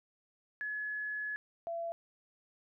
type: tone pair in turn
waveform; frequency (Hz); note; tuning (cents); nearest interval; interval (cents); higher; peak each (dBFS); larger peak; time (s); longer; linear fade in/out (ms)
sine; 1700 / 674.3; G#6 / E5; +40 / +39; octave + major third; 1601; first; -35 / -35; neither; 0.61-1.36 / 1.67-1.92; first; 0
effects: none